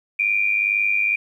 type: tone pair together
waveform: sine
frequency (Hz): 2349 / 2451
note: D7 / D#7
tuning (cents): 0 / -27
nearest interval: minor second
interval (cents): 73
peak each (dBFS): -20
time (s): 0.19-1.16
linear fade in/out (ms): 5
effects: 9-bit